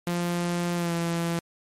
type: tone with pitch glide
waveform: sawtooth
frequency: 173.9 to 168.95 Hz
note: F3 to E3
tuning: -7 to +43 cents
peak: -21 dBFS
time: 0.07-1.39 s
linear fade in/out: 2 ms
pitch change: -50 cents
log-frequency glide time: 0.76-0.93 s
effects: MP3 64 kbps